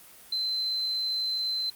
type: tone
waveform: sine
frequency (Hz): 4076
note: C8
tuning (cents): -46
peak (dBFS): -25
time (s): 0.32-1.7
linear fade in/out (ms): 5
effects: white hiss -51 dBFS RMS until 1.75 s + Opus 32 kbps